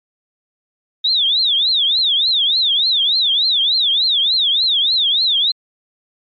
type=tone with vibrato; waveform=sine; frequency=3649 Hz; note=A#7; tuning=38 cents flat; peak=-12 dBFS; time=1.04-5.52 s; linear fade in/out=10 ms; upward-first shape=triangle; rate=3.4 Hz; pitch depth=270 cents each way; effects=MP3 48 kbps